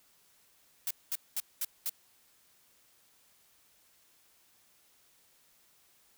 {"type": "noise bursts", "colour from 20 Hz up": "blue", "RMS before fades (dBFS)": -33, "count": 5, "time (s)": [0.87, 1.895], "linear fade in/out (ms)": 2, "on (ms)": 37, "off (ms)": 210, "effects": ["white hiss -66 dBFS RMS until 6.17 s"]}